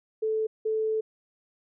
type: tone bursts at uneven times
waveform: sine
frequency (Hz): 437.6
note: A4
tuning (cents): -9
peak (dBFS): -24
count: 2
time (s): 0.22-0.47 / 0.65-1.01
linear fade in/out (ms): 10
effects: none